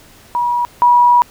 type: tone pair in turn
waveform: sine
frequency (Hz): 964 / 968.4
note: B5 / B5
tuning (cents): -42 / -34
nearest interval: unison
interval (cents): 8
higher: second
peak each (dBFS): -13 / -6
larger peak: second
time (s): 0.35-0.65 / 0.82-1.22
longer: second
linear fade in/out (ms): 0
effects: pink hiss -44 dBFS RMS until 1.3 s